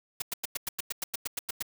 white noise bursts, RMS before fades -32 dBFS, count 13, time 0.2-1.625 s, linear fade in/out 5 ms, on 21 ms, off 96 ms, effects none

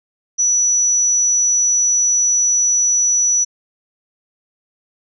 sine tone, 5910 Hz, F#8, 3 cents flat, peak -12 dBFS, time 0.38-3.45 s, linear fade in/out 20 ms, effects none

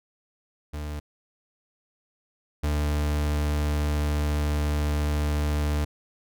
40% pulse tone pair in turn, 74.5 / 74.19 Hz, D2 / D2, +25 / +18 cents, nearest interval unison, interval 7 cents, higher first, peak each -30 / -22 dBFS, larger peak second, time 0.73-1 / 2.63-5.85 s, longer second, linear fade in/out 10 ms, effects none

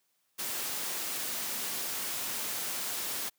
white noise, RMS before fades -35 dBFS, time 0.38-3.3 s, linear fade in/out 20 ms, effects white hiss -75 dBFS RMS until 3.38 s + high-pass 150 Hz 12 dB/octave

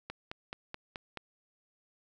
click train, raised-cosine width 0.3 ms, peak -23 dBFS, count 6, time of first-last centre 0.1-1.173 s, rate 4.66 Hz, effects none

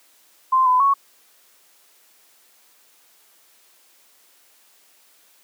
sine tone with pitch steps, 1042 / 1008 / 1109 Hz, C6 / B5 / C#6, -7 / +35 / 0 cents, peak -13 dBFS, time 0.52-0.94 s, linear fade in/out 10 ms, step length 140 ms, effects white hiss -56 dBFS RMS until 5.43 s + high-pass 300 Hz 12 dB/octave

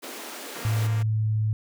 pink high-pass noise, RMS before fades -38 dBFS, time 0.02-0.88 s, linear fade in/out 20 ms, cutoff 240 Hz, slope 48 dB/octave
5% pulse chord, Bb major, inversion first, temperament equal with one note detuned, 146.83 / 172.21 / 233.1 Hz, D3 / F3 / Bb3, 0 / -24 / 0 cents, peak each -34 / -32 / -28 dBFS, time 0.55-1.03 s, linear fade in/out 10 ms
sine tone with pitch glide, 110 to 108.24 Hz, A2 to A2, 0 to -28 cents, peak -21 dBFS, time 0.65-1.53 s, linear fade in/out 0 ms, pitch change -28 cents, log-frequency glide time 0.79-1.36 s
effects none

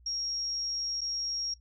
sine tone with dropouts, 5588 Hz, F8, in tune, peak -31 dBFS, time 0.06-1.54 s, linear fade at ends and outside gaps 5 ms, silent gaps 1.009-1.014 s, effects noise-tail reverb RT60 0.1 s tail -18 dB re dry + added 60 Hz sine -55 dBFS peak until 1.6 s

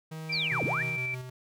45% pulse tone, 158.6 Hz, D#3, 33 cents sharp, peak -37 dBFS, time 0.11-0.97 s, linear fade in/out 10 ms
sine tone with pitch glide, 2349 to 2334 Hz, D7 to D7, 0 to -11 cents, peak -30 dBFS, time 0.29-1.15 s, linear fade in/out 10 ms, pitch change -11 cents, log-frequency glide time 0.89-1.03 s
sine linear two-way sweep, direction down then up, 4978 to 87.31 to 1964 Hz, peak -29 dBFS, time 0.32-0.83 s, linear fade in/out 10 ms, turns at 0.64 s
square tone with tremolo, 127.3 Hz, C3, 47 cents flat, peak -36 dBFS, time 0.51-1.3 s, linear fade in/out 10 ms, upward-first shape square, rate 6.4 Hz, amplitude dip 40%
effects none

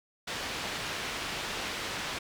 white low-pass noise, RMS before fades -36 dBFS, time 0.27-2.19 s, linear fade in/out 10 ms, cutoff 3600 Hz, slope 12 dB/octave, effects none

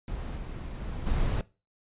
brown noise with level steps, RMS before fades -35 / -37 / -35 / -27 dBFS, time 0.08-1.41 s, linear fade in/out 0 ms, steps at 0.37 / 0.8 / 1.06 s, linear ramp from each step 10 ms, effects noise-tail reverb RT60 0.3 s tail -20 dB re dry + resampled to 8000 Hz

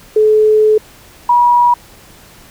sine tone pair in turn, 430 / 965.3 Hz, A4 / B5, -40 / -40 cents, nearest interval octave + major second, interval 1400 cents, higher second, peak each -6 dBFS, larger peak neither, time 0.16-0.78 / 1.29-1.74 s, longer first, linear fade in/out 5 ms, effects pink hiss -41 dBFS RMS until 2.5 s

